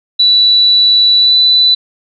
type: tone with pitch glide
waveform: sine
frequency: 3951 to 3983 Hz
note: B7 to B7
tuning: 0 to +14 cents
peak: -5 dBFS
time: 0.19-1.75 s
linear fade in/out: 10 ms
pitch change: +14 cents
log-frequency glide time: 1.19-1.35 s
effects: none